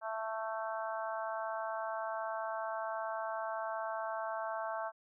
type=harmonic tone; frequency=221.3 Hz; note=A3; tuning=10 cents sharp; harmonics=3 / 4 / 5 / 6 / 7; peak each=-39 / -41 / -43 / -45 / -46 dBFS; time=0.01-4.92 s; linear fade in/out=50 ms; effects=none